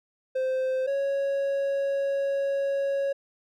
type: tone pair in turn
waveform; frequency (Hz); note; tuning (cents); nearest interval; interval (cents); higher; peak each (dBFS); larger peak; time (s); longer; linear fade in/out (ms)
triangle; 520 / 553.5; C5 / C#5; -11 / -3; minor second; 108; second; -22; neither; 0.35-0.87 / 0.87-3.13; second; 10
effects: none